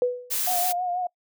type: tone with exponential decay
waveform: sine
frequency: 493.9 Hz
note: B4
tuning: in tune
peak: -16 dBFS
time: 0.02-0.38 s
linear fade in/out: 1 ms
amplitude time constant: 78 ms
type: noise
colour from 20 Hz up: blue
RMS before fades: -26 dBFS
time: 0.3-0.73 s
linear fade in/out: 20 ms
type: tone with vibrato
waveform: sine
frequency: 718 Hz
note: F5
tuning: 48 cents sharp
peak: -24 dBFS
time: 0.47-1.07 s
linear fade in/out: 5 ms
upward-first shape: triangle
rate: 6.2 Hz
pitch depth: 51 cents each way
effects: noise-tail reverb RT60 0.1 s tail -24 dB re dry